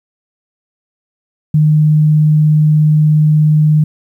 sine tone, 152.8 Hz, D#3, 31 cents flat, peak -6 dBFS, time 1.54-3.84 s, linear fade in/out 5 ms, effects 8-bit

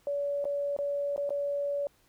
sine tone with dropouts, 570 Hz, C#5, 48 cents sharp, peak -28 dBFS, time 0.07-1.87 s, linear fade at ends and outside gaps 1 ms, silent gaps 0.443-0.453 / 0.765-0.788 / 1.162-1.178 / 1.293-1.305 s, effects pink hiss -66 dBFS RMS until 2.08 s

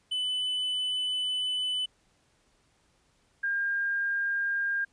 triangle / sine tone pair in turn, 3002 / 1607.8 Hz, F#7 / G6, +24 / +43 cents, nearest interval major seventh, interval 1081 cents, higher first, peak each -26 dBFS, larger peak neither, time 0.11-1.86 / 3.43-4.85 s, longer first, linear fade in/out 10 ms, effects pink hiss -68 dBFS RMS until 4.92 s + resampled to 22050 Hz

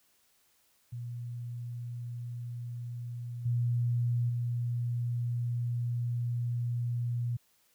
sine tone with level steps, 120 Hz, B2, 49 cents flat, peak -36 / -26 / -29 dBFS, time 0.92-7.37 s, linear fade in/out 10 ms, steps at 3.45 / 4.29 s, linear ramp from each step 10 ms, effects white hiss -69 dBFS RMS until 7.74 s

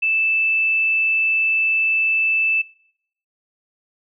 sine tone, 2637 Hz, E7, in tune, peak -16 dBFS, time 0.02-2.62 s, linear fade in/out 10 ms, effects noise-tail reverb RT60 0.7 s tail -23 dB re dry

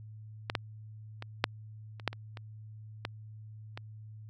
clicks, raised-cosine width 0.3 ms, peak -15 / -12 / -24 / -7 / -30 / -11 / -27 / -27 / -17 / -24 dBFS, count 10, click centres 0.499 / 0.552 / 1.224 / 1.441 / 1.998 / 2.077 / 2.13 / 2.372 / 3.051 / 3.775 s, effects added 108 Hz sine -45 dBFS peak until 4.29 s

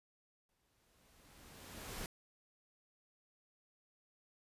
pink noise with exponential growth, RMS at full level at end -43 dBFS, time 0.49-2.06 s, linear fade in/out 1 ms, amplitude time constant 340 ms, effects resampled to 32000 Hz

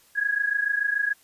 sine tone pair together, 1650 / 1676.9 Hz, G#6 / G#6, -12 / +16 cents, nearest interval unison, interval 28 cents, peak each -24 / -26 dBFS, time 0.15-1.14 s, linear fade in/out 20 ms, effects white hiss -58 dBFS RMS until 1.23 s + resampled to 32000 Hz

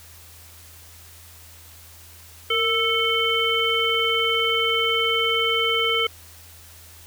harmonic tone with a mistuned harmonic, 440 Hz, A4, in tune, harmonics 1 / 3 / 5 / 7, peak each -25 / -26 / -25 / -22 dBFS, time 2.5-6.07 s, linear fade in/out 5 ms, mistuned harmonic 1, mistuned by +75 cents, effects added 83 Hz sine -48 dBFS peak until 7.06 s + white hiss -47 dBFS RMS until 7.06 s

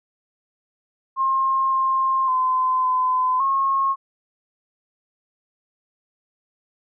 sine tone with pitch steps, 1066 / 1060 / 1027 / 1019 / 1085 Hz, C6 / C6 / C6 / C6 / C#6, +32 / +22 / -33 / -46 / -37 cents, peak -17 dBFS, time 1.16-3.96 s, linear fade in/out 50 ms, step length 560 ms, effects none

